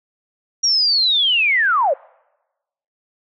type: linear sweep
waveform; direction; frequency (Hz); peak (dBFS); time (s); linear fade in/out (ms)
sine; down; 5710 to 496.7; -13; 0.63-1.94; 10
effects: noise-tail reverb RT60 1.0 s tail -26 dB re dry